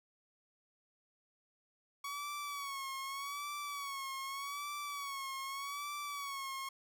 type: tone with vibrato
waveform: sawtooth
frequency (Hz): 1121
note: C#6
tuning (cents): +19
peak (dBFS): -36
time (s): 2.04-6.69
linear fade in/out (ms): 5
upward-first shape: sine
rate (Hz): 0.83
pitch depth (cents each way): 70
effects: none